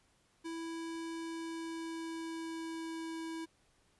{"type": "tone with pitch glide", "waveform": "square", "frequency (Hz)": [329.6, 326.2], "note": ["E4", "E4"], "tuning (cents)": [0, -18], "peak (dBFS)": -40, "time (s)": [0.44, 3.46], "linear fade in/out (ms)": 20, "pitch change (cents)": -18, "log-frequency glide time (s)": [1.14, 3.23], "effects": ["pink hiss -71 dBFS RMS until 3.99 s", "resampled to 24000 Hz"]}